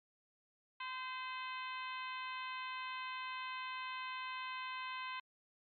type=harmonic tone with a mistuned harmonic; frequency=514 Hz; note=C5; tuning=31 cents flat; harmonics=2 / 3 / 4 / 5 / 6 / 7 / 8; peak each=-44 / -50 / -50 / -49 / -52 / -58 / -59 dBFS; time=0.8-5.2 s; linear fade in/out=5 ms; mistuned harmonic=3; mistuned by=+15 cents; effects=AAC 64 kbps